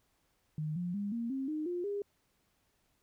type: tone with pitch steps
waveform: sine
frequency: 153.7 / 176.55 / 202.8 / 233 / 267.6 / 307.4 / 353.1 / 405.6 Hz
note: D#3 / F3 / G#3 / A#3 / C4 / D#4 / F4 / G#4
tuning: -21 / +19 / -41 / -1 / +39 / -21 / +19 / -41 cents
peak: -33 dBFS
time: 0.58-2.02 s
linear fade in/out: 2 ms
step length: 180 ms
effects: pink hiss -75 dBFS RMS until 3.02 s